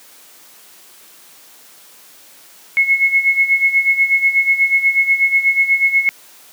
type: tone with tremolo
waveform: sine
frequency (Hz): 2181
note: C#7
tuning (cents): -29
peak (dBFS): -8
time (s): 2.77-6.09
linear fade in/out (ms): 0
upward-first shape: sine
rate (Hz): 8.2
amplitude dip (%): 75
effects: white hiss -44 dBFS RMS until 6.52 s + high-pass 200 Hz 12 dB/octave